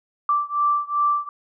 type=beating tone pair; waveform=sine; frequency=1170 / 1172.6 Hz; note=D6 / D6; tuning=-7 / -3 cents; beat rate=2.6 Hz; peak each=-21 / -22 dBFS; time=0.29-1.29 s; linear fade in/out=2 ms; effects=none